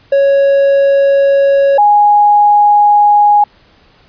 triangle / sine tone pair in turn, 554.4 / 828 Hz, C#5 / G#5, 0 / -5 cents, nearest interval perfect fifth, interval 695 cents, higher second, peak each -4 dBFS, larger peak neither, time 0.12-1.78 / 1.78-3.44 s, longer neither, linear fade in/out 5 ms, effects pink hiss -47 dBFS RMS until 4.08 s + resampled to 11025 Hz

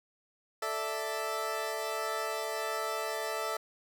20% pulse chord, A suspended fourth, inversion none, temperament equal, 440 / 587.3 / 659.3 Hz, A4 / D5 / E5, 0 / 0 / 0 cents, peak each -32 / -34 / -31 dBFS, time 0.62-3.57 s, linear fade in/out 5 ms, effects none

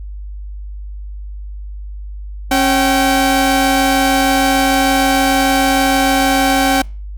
sawtooth tone pair together, 272.2 / 770 Hz, C#4 / G5, -31 / -31 cents, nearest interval octave + tritone, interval 1800 cents, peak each -10 dBFS, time 2.51-6.82 s, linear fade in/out 5 ms, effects added 50 Hz sine -25 dBFS peak until 7.17 s + Opus 48 kbps

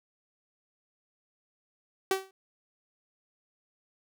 sawtooth tone with exponential decay, 383.3 Hz, G4, 39 cents flat, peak -18 dBFS, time 2.11-2.31 s, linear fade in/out 2 ms, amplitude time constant 42 ms, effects none

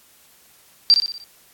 sine tone with echo, 4699 Hz, D8, in tune, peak -8 dBFS, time 0.9-0.94 s, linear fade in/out 0 ms, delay 60 ms, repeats 5, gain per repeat -6 dB, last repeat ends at 1.24 s, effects white hiss -53 dBFS RMS until 1.53 s + AAC 64 kbps

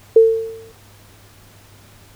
sine tone with exponential decay, 450 Hz, A4, 39 cents sharp, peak -3 dBFS, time 0.16-0.72 s, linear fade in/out 5 ms, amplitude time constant 120 ms, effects added 101 Hz sine -48 dBFS peak until 2.15 s + pink hiss -48 dBFS RMS until 2.15 s

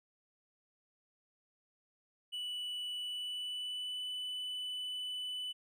triangle tone with pitch glide, 2960 to 2991 Hz, F#7 to F#7, 0 to +18 cents, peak -36 dBFS, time 2.32-5.53 s, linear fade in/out 20 ms, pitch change +18 cents, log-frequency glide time 2.97-4.06 s, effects none

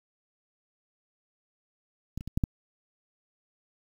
clicks, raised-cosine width 5 ms, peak -21 / -28 / -24 / -13 / -12 dBFS, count 5, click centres 2.176 / 2.209 / 2.276 / 2.375 / 2.438 s, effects 8-bit

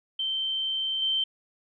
sine tone with level steps, 3114 Hz, G7, 12 cents flat, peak -26 / -23 dBFS, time 0.19-1.24 s, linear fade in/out 5 ms, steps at 1.02 s, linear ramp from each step 2 ms, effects none

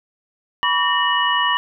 sine tone cluster, 980 / 1139 / 1830 / 2930 Hz, B5 / C#6 / A#6 / F#7, -14 / +47 / -32 / -18 cents, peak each -21 dBFS, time 0.63-1.57 s, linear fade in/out 0 ms, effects none

